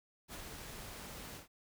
pink noise with ADSR envelope, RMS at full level -45 dBFS, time 0.28-1.48 s, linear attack 57 ms, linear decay 30 ms, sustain -3 dB, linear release 130 ms, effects none

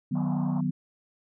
sine chord, B major, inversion first, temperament just, 154.34 / 185.21 / 246.9 Hz, D#3 / F#3 / B3, -14 / +2 / 0 cents, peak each -29 dBFS, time 0.11-0.71 s, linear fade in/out 10 ms
pink band-pass noise, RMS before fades -42 dBFS, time 0.15-0.61 s, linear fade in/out 5 ms, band 630 to 1100 Hz, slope 48 dB/octave
effects none

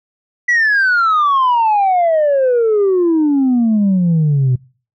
sine exponential sweep, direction down, 1975.5 to 123.7 Hz, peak -8 dBFS, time 0.48-4.56 s, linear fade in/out 10 ms, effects noise-tail reverb RT60 0.4 s tail -24 dB re dry + tanh soft clip ceiling -8 dBFS

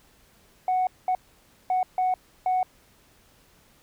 sine tone bursts at uneven times, 740 Hz, F#5, in tune, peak -19 dBFS, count 5, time 0.68-0.87 / 1.08-1.15 / 1.7-1.83 / 1.98-2.14 / 2.46-2.63 s, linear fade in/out 2 ms, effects tanh soft clip ceiling -18 dBFS + pink hiss -59 dBFS RMS until 3.82 s

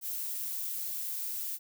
violet noise, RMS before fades -36 dBFS, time 0.01-1.59 s, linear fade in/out 50 ms, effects none

